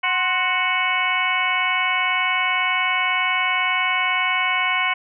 harmonic tone with a mistuned harmonic, 370 Hz, F#4, in tune, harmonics 2 / 3 / 4 / 5 / 6 / 7 / 8, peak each -28 / -24 / -28 / -31 / -21 / -30 / -28 dBFS, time 0.03-4.94 s, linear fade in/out 10 ms, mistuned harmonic 3, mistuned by -83 cents, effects none

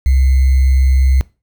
sine tone with sample-and-hold, 65.8 Hz, C2, 10 cents sharp, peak -8 dBFS, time 0.06-1.21 s, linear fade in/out 0 ms, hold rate 2100 Hz, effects noise-tail reverb RT60 0.3 s tail -21 dB re dry

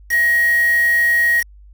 sine tone with quantisation, 1888 Hz, A#6, 22 cents sharp, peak -12 dBFS, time 0.09-1.44 s, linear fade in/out 50 ms, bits 4, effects added 50 Hz sine -40 dBFS peak until 1.73 s

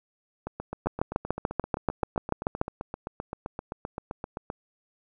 two click trains, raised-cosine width 1 ms, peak -10 / -19 dBFS, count 13 / 32, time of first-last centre 0.87-2.614 / 0.47-4.501 s, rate 6.88 / 7.69 Hz, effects none

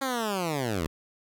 10% pulse linear sweep, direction down, 275.1 to 71 Hz, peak -19 dBFS, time 0.01-0.87 s, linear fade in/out 10 ms, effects none

